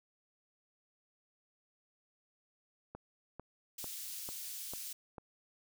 click train, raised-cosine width 1 ms, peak -31 dBFS, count 6, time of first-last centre 2.95-5.182 s, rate 2.24 Hz
white high-pass noise, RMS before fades -44 dBFS, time 3.78-4.93 s, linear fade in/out 5 ms, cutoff 3600 Hz, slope 12 dB/octave
effects none

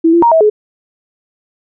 sine tone with pitch steps, 328 / 340.4 / 937 / 647 / 423.5 Hz, E4 / F4 / A#5 / E5 / G#4, -9 / -44 / +9 / -32 / +34 cents, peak -5 dBFS, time 0.04-0.5 s, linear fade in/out 10 ms, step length 92 ms, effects none

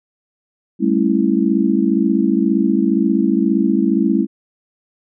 sine chord, A dominant seventh, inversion third, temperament just, 198 / 220 / 275 / 330 Hz, G3 / A3 / C#4 / E4, +18 / 0 / -14 / +2 cents, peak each -18 dBFS, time 0.79-4.27 s, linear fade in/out 50 ms, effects none

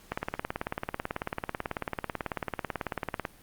click train, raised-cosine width 0.5 ms, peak -15 dBFS, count 58, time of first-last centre 0.12-3.252 s, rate 18.2 Hz, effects pink hiss -56 dBFS RMS until 3.42 s + Opus 48 kbps

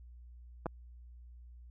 clicks, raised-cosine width 1 ms, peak -22 dBFS, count 2, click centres 0.659 / 0.665 s, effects added 60 Hz sine -50 dBFS peak until 1.7 s

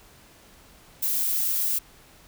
violet noise, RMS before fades -25 dBFS, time 1.02-1.79 s, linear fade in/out 10 ms, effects pink hiss -53 dBFS RMS until 2.27 s

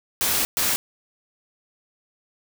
white noise bursts at uneven times, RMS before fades -22 dBFS, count 2, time 0.21-0.45 / 0.57-0.76 s, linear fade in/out 0 ms, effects none

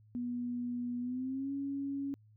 sine tone with pitch glide, 243.3 to 277.9 Hz, B3 to C#4, -26 to +4 cents, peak -34 dBFS, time 0.15-2.14 s, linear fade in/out 0 ms, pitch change +230 cents, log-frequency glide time 1-1.52 s, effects added 107 Hz sine -59 dBFS peak until 2.36 s

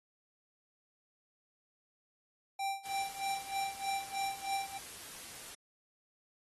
square tone with tremolo, 785 Hz, G5, 2 cents sharp, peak -33 dBFS, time 2.59-4.78 s, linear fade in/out 5 ms, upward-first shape sine, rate 3.2 Hz, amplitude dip 90%
white noise, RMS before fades -48 dBFS, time 2.85-5.55 s, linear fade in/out 5 ms
effects AAC 32 kbps

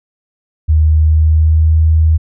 sine tone with pitch glide, 77.8 to 79.53 Hz, D#2 to D#2, 0 to +38 cents, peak -6 dBFS, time 0.68-2.18 s, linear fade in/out 20 ms, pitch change +38 cents, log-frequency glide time 0.94-1.8 s, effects none

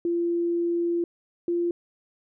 sine tone pair in turn, 342.7 / 345.3 Hz, F4 / F4, -33 / -20 cents, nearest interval unison, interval 13 cents, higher second, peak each -22 dBFS, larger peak neither, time 0.05-1.04 / 1.48-1.71 s, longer first, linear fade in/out 2 ms, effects none

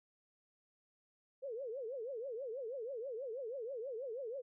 sine tone with vibrato, 494.3 Hz, B4, 1 cent sharp, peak -40 dBFS, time 1.42-4.42 s, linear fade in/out 20 ms, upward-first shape triangle, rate 6.2 Hz, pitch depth 270 cents each way, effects none

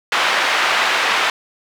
pink band-pass noise, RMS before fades -17 dBFS, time 0.12-1.3 s, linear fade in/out 2 ms, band 1000 to 3000 Hz, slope 12 dB/octave, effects none

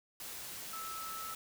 sine tone in noise, 1309 Hz, E6, 13 cents flat, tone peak -42 dBFS, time 0.73-1.34 s, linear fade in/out 2 ms, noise white, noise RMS -45 dBFS, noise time 0.2-1.35 s, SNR 0 dB, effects none

